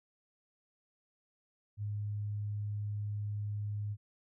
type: tone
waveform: sine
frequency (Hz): 103.83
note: G#2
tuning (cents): 0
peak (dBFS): -34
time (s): 1.77-3.97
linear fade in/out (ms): 50
effects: none